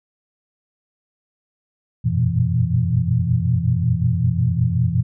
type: tone cluster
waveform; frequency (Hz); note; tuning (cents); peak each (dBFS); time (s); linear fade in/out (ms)
sine; 88 / 96.5 / 117.8 / 123.2 / 167.1; F2 / G2 / A#2 / B2 / E3; +14 / -27 / +19 / -4 / +24; -24 / -26 / -21 / -20 / -22; 2.04-5.03; 20
effects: none